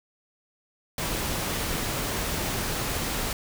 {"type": "noise", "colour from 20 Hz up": "pink", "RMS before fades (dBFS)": -29, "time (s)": [0.98, 3.33], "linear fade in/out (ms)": 2, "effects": []}